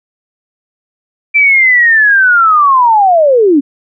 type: linear sweep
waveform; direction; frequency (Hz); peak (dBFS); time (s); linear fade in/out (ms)
sine; down; 2349 to 261.6; -4; 1.34-3.61; 20
effects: none